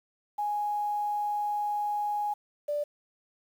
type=tone pair in turn; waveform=sine; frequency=830.6 / 587.3 Hz; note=G#5 / D5; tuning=0 / 0 cents; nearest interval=tritone; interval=600 cents; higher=first; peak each=-27 dBFS; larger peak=neither; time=0.38-2.34 / 2.68-2.84 s; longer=first; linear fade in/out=10 ms; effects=9-bit